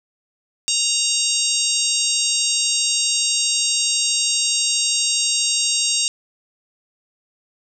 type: harmonic tone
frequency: 932.3 Hz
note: A#5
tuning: in tune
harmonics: 3 / 4 / 5 / 6 / 7 / 8 / 9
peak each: -25 / -25 / -25 / -25 / -25 / -25 / -25 dBFS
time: 0.68-6.08 s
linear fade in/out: 0 ms
effects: none